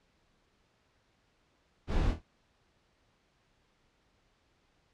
brown noise with echo, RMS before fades -28 dBFS, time 1.87-2.15 s, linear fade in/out 50 ms, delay 25 ms, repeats 3, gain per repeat -7 dB, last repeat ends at 2.225 s, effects pink hiss -71 dBFS RMS until 4.93 s + low-pass 5000 Hz 12 dB/octave

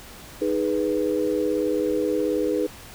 sine chord, G# minor, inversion second, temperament equal, 311.1 / 415.3 / 493.9 Hz, D#4 / G#4 / B4, 0 / 0 / 0 cents, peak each -25 dBFS, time 0.41-2.67 s, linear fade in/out 10 ms, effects pink hiss -43 dBFS RMS until 2.94 s

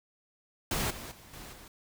pink noise with level steps, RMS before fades -31 / -43 / -53 / -46 / -51 dBFS, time 0.71-1.68 s, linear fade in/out 2 ms, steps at 0.9 / 1.11 / 1.33 / 1.52 s, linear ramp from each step 10 ms, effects none

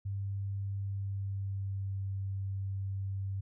sine tone with pitch glide, 98.8 to 97.33 Hz, G2 to G2, +14 to -12 cents, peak -33 dBFS, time 0.05-3.41 s, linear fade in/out 10 ms, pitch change -26 cents, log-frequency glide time 0.83-2.01 s, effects none

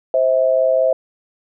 sine tone pair together, 523 / 648 Hz, C5 / E5, -1 / -30 cents, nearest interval major third, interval 371 cents, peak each -15 dBFS, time 0.14-0.93 s, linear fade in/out 2 ms, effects none

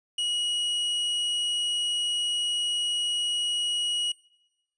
45% pulse tone, 2907 Hz, F#7, 31 cents flat, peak -25 dBFS, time 0.18-4.12 s, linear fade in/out 5 ms, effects noise-tail reverb RT60 1.0 s tail -24 dB re dry + resampled to 22050 Hz

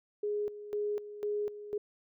sine tone with tremolo, 415.7 Hz, G#4, 2 cents sharp, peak -30 dBFS, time 0.23-1.78 s, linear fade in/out 5 ms, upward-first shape square, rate 2 Hz, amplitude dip 75%, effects none

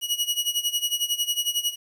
sawtooth tone with tremolo, 2909 Hz, F#7, 30 cents flat, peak -17 dBFS, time 0.01-1.76 s, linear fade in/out 50 ms, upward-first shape sine, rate 11 Hz, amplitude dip 85%, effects 9-bit

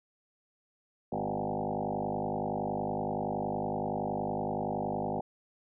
sine tone with frequency modulation, 487.8 Hz, B4, 21 cents flat, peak -30 dBFS, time 1.12-5.21 s, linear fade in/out 5 ms, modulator 50.7 Hz, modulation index 6.9, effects none

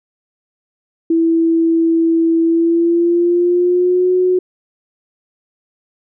sine tone with pitch glide, 329.6 to 365.7 Hz, E4 to F#4, 0 to -20 cents, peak -10 dBFS, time 1.1-4.39 s, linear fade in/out 5 ms, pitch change +180 cents, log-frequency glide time 2.42-4.12 s, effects none

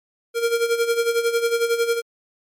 square tone with tremolo, 466.2 Hz, A#4, in tune, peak -16 dBFS, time 0.34-2.02 s, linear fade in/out 50 ms, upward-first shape sine, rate 11 Hz, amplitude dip 70%, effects MP3 64 kbps

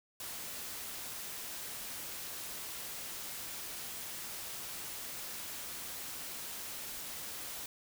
white noise, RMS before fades -43 dBFS, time 0.2-7.66 s, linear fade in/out 2 ms, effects none

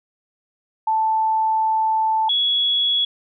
sine tone pair in turn, 880 / 3362 Hz, A5 / G#7, 0 / +20 cents, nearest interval octave + major seventh, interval 2320 cents, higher second, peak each -16 dBFS, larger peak neither, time 0.87-2.29 / 2.29-3.05 s, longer first, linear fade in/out 5 ms, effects none

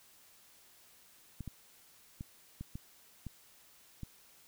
clicks, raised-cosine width 5 ms, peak -29 dBFS, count 7, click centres 1.407 / 1.477 / 2.209 / 2.61 / 2.755 / 3.267 / 4.033 s, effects white hiss -62 dBFS RMS until 4.47 s

